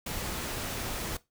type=noise; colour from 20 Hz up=pink; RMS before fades=-35 dBFS; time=0.06-1.17 s; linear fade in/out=5 ms; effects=noise-tail reverb RT60 0.2 s tail -18 dB re dry